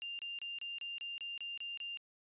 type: tone bursts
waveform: sine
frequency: 2794 Hz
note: F7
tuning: in tune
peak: -40 dBFS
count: 10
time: 0.02-1.972 s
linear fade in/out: 0 ms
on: 170 ms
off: 28 ms
effects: resampled to 8000 Hz